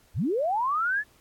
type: linear sweep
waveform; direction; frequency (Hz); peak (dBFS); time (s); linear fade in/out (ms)
sine; up; 49.88 to 1760; -23; 0.14-1.04; 50
effects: pink hiss -61 dBFS RMS until 1.2 s + AAC 64 kbps